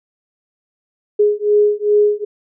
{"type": "beating tone pair", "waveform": "sine", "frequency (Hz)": [415.3, 417.8], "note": ["G#4", "G#4"], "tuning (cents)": [0, 10], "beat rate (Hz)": 2.5, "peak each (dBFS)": -14, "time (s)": [1.19, 2.25], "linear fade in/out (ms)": 10, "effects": []}